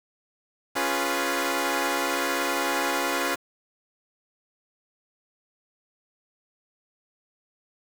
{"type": "chord", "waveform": "10% pulse", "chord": "C# dominant seventh", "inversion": "none", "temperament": "equal", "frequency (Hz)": [277.2, 349.2, 415.3, 493.9], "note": ["C#4", "E#4", "G#4", "B4"], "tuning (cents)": [0, 0, 0, 0], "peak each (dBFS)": [-20, -20, -25, -22], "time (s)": [0.75, 3.36], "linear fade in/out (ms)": 20, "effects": ["7-bit"]}